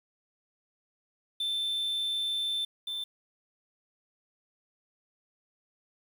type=tone pair in turn; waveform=triangle; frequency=3547 / 3547 Hz; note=A7 / A7; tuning=+13 / +13 cents; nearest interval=unison; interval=0 cents; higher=neither; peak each=-27 / -31 dBFS; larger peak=first; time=1.4-2.65 / 2.87-3.04 s; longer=first; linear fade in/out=5 ms; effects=9-bit